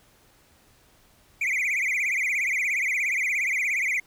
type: tone with vibrato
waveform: triangle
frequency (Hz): 2211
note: C#7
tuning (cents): -5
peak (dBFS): -21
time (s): 1.41-4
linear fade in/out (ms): 5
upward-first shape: triangle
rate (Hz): 17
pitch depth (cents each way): 210
effects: pink hiss -59 dBFS RMS until 4.06 s